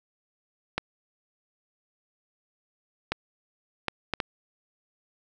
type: clicks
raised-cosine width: 0.3 ms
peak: -10 dBFS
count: 5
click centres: 0.78 / 3.12 / 3.883 / 4.137 / 4.202 s
effects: none